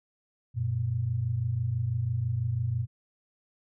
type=tone pair together; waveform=sine; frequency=94.24 / 120.3 Hz; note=F#2 / B2; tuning=+32 / -45 cents; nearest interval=major third; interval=423 cents; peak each=-32 / -27 dBFS; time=0.54-2.87 s; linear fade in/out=50 ms; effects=none